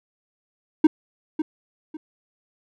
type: tone with echo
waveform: triangle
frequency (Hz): 311.1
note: D#4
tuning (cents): 0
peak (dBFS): -7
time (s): 0.84-0.87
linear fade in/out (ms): 5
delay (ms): 550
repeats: 2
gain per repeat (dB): -11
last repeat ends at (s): 1.97
effects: none